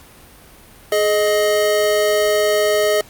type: tone pair together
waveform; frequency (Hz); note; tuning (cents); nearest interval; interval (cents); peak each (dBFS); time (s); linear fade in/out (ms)
square; 422.3 / 622.3; G#4 / D#5; +29 / 0; perfect fifth; 671; -18 / -17; 0.92-3.01; 2
effects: pink hiss -44 dBFS RMS until 3.09 s + Opus 48 kbps